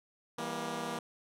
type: chord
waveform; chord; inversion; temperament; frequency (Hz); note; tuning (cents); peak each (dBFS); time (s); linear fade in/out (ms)
10% pulse; E diminished; none; just; 164.81 / 197.78 / 237.3; E3 / G3 / Bb3; 0 / +16 / +31; -33 / -35 / -30; 0.38-0.99; 5
effects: low-pass 12000 Hz 12 dB/octave